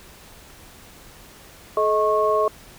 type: tone cluster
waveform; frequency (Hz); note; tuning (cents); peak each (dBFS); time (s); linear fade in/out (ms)
sine; 430.1 / 630 / 1093; A4 / D#5 / C#6; -39 / +21 / -25; -21; 1.77-2.48; 2
effects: pink hiss -46 dBFS RMS until 2.78 s